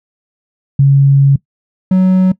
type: tone pair in turn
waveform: sine / triangle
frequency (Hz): 138.59 / 186.21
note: C#3 / F#3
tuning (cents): 0 / +11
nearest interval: perfect fourth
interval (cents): 511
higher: second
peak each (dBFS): -4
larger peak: neither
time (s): 0.79-1.36 / 1.91-2.32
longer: first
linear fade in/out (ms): 5
effects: noise-tail reverb RT60 0.1 s tail -20 dB re dry